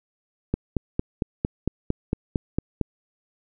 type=click train; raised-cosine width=3 ms; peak=-9 dBFS; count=11; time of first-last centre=0.54-2.813 s; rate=4.4 Hz; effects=none